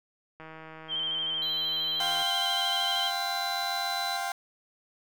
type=click train; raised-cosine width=0.5 ms; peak=-30 dBFS; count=291; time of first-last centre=0.4-2.224 s; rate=159 Hz
type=tone with vibrato; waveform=sine; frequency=3136 Hz; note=G7; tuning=in tune; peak=-28 dBFS; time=0.88-3.12 s; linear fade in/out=50 ms; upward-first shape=square; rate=13 Hz; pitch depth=29 cents each way
type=tone; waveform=triangle; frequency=4009 Hz; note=B7; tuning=25 cents sharp; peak=-32 dBFS; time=1.42-4.17 s; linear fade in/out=5 ms
type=chord; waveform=30% pulse; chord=F suspended second; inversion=none; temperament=just; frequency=698.5 / 785.8 / 1047.7 Hz; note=F5 / G5 / C6; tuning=0 / +4 / +2 cents; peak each=-32 / -30 / -36 dBFS; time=2-4.32 s; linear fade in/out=2 ms
effects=none